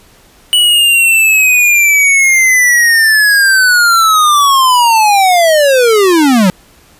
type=linear sweep; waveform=square; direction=down; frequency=2960 to 174.61 Hz; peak=-6 dBFS; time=0.53-6.5 s; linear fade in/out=0 ms; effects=pink hiss -44 dBFS RMS until 6.99 s + resampled to 32000 Hz